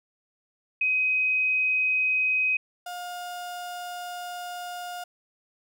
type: tone pair in turn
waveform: sine / 35% pulse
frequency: 2521 / 711.5 Hz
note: D#7 / F5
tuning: +22 / +32 cents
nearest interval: octave + minor seventh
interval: 2190 cents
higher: first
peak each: -21 / -32 dBFS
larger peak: first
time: 0.81-2.57 / 2.86-5.04 s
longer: second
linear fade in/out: 5 ms
effects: none